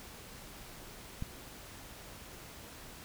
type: click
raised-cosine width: 5 ms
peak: -24 dBFS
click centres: 1.224 s
effects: pink hiss -50 dBFS RMS until 3.04 s